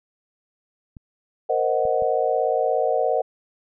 clicks, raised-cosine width 5 ms, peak -28 dBFS, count 3, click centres 0.968 / 1.853 / 2.022 s
sine chord, C half-diminished seventh, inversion third, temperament equal, 466.2 / 523.3 / 622.3 / 740 Hz, Bb4 / C5 / Eb5 / Gb5, 0 / 0 / 0 / 0 cents, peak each -24 dBFS, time 1.49-3.22 s, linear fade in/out 10 ms
effects none

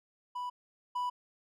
triangle tone pair in turn, 987 / 987 Hz, B5 / B5, -1 / -1 cents, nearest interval unison, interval 0 cents, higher neither, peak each -33 / -29 dBFS, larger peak second, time 0.35-0.5 / 0.95-1.1 s, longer neither, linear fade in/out 10 ms, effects none

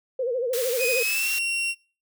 sine tone with vibrato, 493.9 Hz, B4, in tune, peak -23 dBFS, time 0.19-1.03 s, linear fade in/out 5 ms, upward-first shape sine, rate 13 Hz, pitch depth 120 cents each way
white high-pass noise, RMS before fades -31 dBFS, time 0.53-1.39 s, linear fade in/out 5 ms, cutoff 1600 Hz, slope 12 dB/octave
40% pulse tone with pitch glide, 2500 to 2742 Hz, D#7 to F7, +8 to -32 cents, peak -23 dBFS, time 0.78-1.75 s, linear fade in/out 50 ms, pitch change +160 cents, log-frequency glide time 0.97-1.3 s
effects noise-tail reverb RT60 0.4 s tail -25 dB re dry

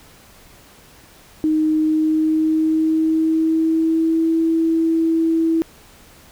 sine tone with pitch glide, 311.1 to 326.4 Hz, D#4 to E4, 0 to -17 cents, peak -14 dBFS, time 1.44-5.62 s, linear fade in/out 0 ms, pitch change +83 cents, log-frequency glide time 1.79-4.36 s, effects pink hiss -47 dBFS RMS until 6.31 s

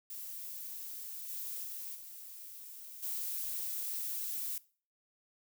violet noise with level steps, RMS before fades -44 / -41 / -43 / -49 / -38 dBFS, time 0.1-4.58 s, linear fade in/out 2 ms, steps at 1.28 / 1.63 / 1.94 / 3.02 s, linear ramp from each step 20 ms, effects noise-tail reverb RT60 0.4 s tail -20 dB re dry

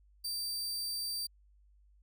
sawtooth tone, 4667 Hz, D8, 12 cents flat, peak -32 dBFS, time 0.24-1.27 s, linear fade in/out 10 ms, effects added 50 Hz sine -61 dBFS peak until 2.02 s

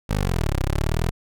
15% pulse linear two-way sweep, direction down then up, 54 to 32 to 43.02 Hz, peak -14 dBFS, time 0.09-1.11 s, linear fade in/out 10 ms, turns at 0.58 s, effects none

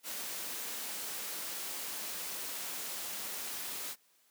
white noise, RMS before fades -40 dBFS, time 0.03-3.96 s, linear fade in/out 50 ms, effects white hiss -69 dBFS RMS until 4.3 s + high-pass 200 Hz 12 dB/octave

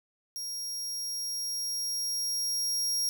sawtooth tone with level ramp, 5600 Hz, F8, 4 cents sharp, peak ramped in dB -32 to -24 dBFS, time 0.36-3.09 s, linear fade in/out 0 ms, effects none

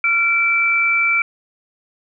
sine tone pair together, 1375.1 / 2326 Hz, F6 / D7, -27 / -17 cents, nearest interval major sixth, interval 910 cents, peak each -21 / -14 dBFS, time 0.04-1.22 s, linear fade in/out 2 ms, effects none

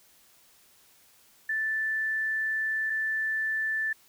sine tone pair in turn, 1760 / 1760 Hz, A6 / A6, 0 / 0 cents, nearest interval unison, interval 0 cents, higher neither, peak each -26 dBFS, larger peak neither, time 1.49-2.9 / 2.9-3.93 s, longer first, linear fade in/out 5 ms, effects white hiss -60 dBFS RMS until 4.08 s

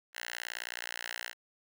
5% pulse tone with high-pass filter, 59.2 Hz, A#1, 27 cents sharp, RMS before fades -41 dBFS, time 0.13-1.34 s, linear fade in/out 50 ms, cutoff 1700 Hz, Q 1.3, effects none

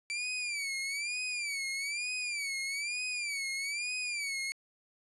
sawtooth tone with vibrato, 2321 Hz, D7, 21 cents flat, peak -30 dBFS, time 0.1-4.52 s, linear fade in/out 0 ms, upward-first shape sine, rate 1.1 Hz, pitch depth 130 cents each way, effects resampled to 24000 Hz + 11-bit

